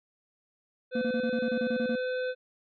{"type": "harmonic tone", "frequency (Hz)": 507, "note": "B4", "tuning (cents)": 45, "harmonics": [1, 3, 5, 7, 8], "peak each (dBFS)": [-29, -37, -47, -48, -51], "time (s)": [0.91, 2.35], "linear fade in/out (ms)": 50}
{"type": "tone bursts", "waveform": "triangle", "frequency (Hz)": 233.1, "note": "A#3", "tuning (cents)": 0, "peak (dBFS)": -26, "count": 11, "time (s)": [0.95, 1.956], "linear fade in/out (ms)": 5, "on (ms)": 66, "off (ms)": 28}
{"effects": []}